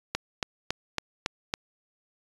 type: click train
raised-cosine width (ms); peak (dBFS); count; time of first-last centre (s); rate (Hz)
0.2; -9; 6; 0.15-1.539; 3.6
effects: resampled to 24000 Hz